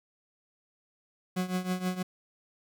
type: tone with tremolo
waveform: 40% pulse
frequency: 183.2 Hz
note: F#3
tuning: 17 cents flat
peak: -25 dBFS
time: 1.36-2.03 s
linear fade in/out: 10 ms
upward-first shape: triangle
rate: 6.3 Hz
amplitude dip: 85%
effects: none